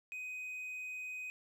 triangle tone, 2506 Hz, D#7, 12 cents sharp, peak -39 dBFS, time 0.12-1.3 s, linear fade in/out 0 ms, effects none

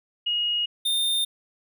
sine / square tone pair in turn, 2880 / 3629 Hz, F#7 / A#7, -47 / -47 cents, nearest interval major third, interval 400 cents, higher second, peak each -22 dBFS, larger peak neither, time 0.26-0.66 / 0.85-1.25 s, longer neither, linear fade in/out 10 ms, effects none

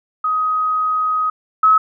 sine tone pair in turn, 1258 / 1284.4 Hz, D#6 / E6, +19 / -45 cents, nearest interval unison, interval 36 cents, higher second, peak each -15 / -8 dBFS, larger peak second, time 0.24-1.3 / 1.63-1.78 s, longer first, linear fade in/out 5 ms, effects none

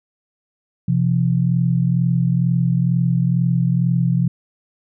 sine tone pair together, 128.9 / 171.06 Hz, C3 / F3, -26 / -36 cents, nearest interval perfect fourth, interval 490 cents, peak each -17 dBFS, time 0.88-4.28 s, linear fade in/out 5 ms, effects none

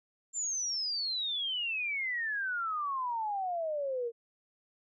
sine exponential sweep, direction down, 7350 to 456.1 Hz, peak -31 dBFS, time 0.33-4.12 s, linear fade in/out 50 ms, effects none

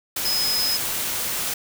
sine tone in noise, 5090 Hz, D#8, 39 cents sharp, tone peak -21 dBFS, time 0.25-0.77 s, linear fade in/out 5 ms, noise white, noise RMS -26 dBFS, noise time 0.16-1.54 s, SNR +2 dB, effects none

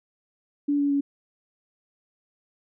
sine tone with pitch steps, 288 / 284.9 / 281.7 Hz, D4 / C#4 / C#4, -34 / +48 / +28 cents, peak -20 dBFS, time 0.68-1.01 s, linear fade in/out 10 ms, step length 110 ms, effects none

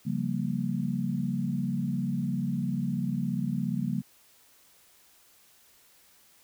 sine chord, G half-diminished seventh, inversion second, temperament equal with one note detuned, 138.59 / 175.93 / 196 / 233.1 Hz, Db3 / F3 / G3 / Bb3, 0 / +13 / 0 / 0 cents, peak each -33 / -33 / -32 / -32 dBFS, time 0.05-4.02 s, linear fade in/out 20 ms, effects white hiss -60 dBFS RMS until 6.43 s

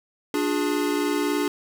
square chord, D diminished, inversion none, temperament equal with one note detuned, 293.7 / 357 / 415.3 Hz, D4 / F4 / Ab4, 0 / +38 / 0 cents, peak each -25 / -29 / -28 dBFS, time 0.34-1.48 s, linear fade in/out 2 ms, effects none

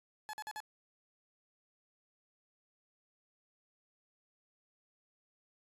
30% pulse tone bursts, 855 Hz, A5, 50 cents flat, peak -38 dBFS, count 4, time 0.29-0.603 s, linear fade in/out 0 ms, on 43 ms, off 47 ms, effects resampled to 32000 Hz + 11-bit

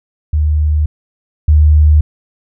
sine tone pair in turn, 75.9 / 75.9 Hz, D#2 / D#2, -42 / -42 cents, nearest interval unison, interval 0 cents, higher neither, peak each -9 / -4 dBFS, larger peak second, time 0.33-0.86 / 1.48-2.01 s, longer neither, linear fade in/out 5 ms, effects none

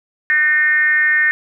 sine tone with frequency modulation, 1820 Hz, A#6, 42 cents flat, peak -11 dBFS, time 0.3-1.31 s, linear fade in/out 0 ms, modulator 309 Hz, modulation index 0.67, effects none

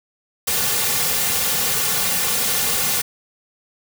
white noise with comb filter, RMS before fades -20 dBFS, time 0.47-3.02 s, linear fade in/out 10 ms, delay 3.1 ms, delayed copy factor -0.9, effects none

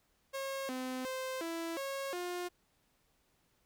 sawtooth tone with pitch steps, 542 / 256.6 / 520 / 331.8 / 547 / 355.4 Hz, C#5 / C4 / C5 / E4 / C#5 / F4, -39 / -34 / -11 / +11 / -23 / +30 cents, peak -33 dBFS, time 0.33-2.49 s, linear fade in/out 20 ms, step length 360 ms, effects pink hiss -74 dBFS RMS until 3.65 s

